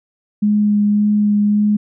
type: tone with vibrato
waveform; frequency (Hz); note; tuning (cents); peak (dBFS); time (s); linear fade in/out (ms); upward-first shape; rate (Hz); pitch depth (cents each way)
sine; 207.9; G#3; +2; -11; 0.42-1.77; 10; sine; 1.8; 11
effects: none